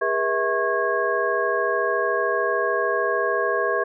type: tone cluster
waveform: sine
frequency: 408.5 / 482 / 650 / 1090 / 1644 Hz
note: G#4 / B4 / E5 / C#6 / G#6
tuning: -29 / -42 / -24 / -29 / -18 cents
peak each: -26 dBFS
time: 0.01-3.84 s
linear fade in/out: 10 ms
effects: none